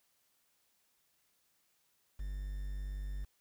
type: tone with quantisation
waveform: triangle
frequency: 49 Hz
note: G1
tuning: in tune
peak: -35 dBFS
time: 2.19-3.25 s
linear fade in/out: 10 ms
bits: 10
effects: white hiss -75 dBFS RMS until 3.4 s